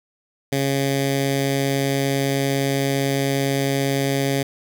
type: tone with notch filter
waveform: 10% pulse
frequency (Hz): 137.7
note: C#3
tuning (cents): -11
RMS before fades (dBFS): -21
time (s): 0.52-4.43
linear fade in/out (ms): 5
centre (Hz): 1000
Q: 1.1
effects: none